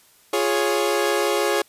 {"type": "chord", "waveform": "sawtooth", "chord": "Db major", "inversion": "first", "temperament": "equal", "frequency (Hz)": [349.2, 415.3, 554.4], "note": ["F4", "Ab4", "Db5"], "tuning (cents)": [0, 0, 0], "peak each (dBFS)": [-21, -18, -20], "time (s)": [0.33, 1.62], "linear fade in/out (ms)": 5, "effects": ["white hiss -55 dBFS RMS until 1.68 s", "resampled to 32000 Hz"]}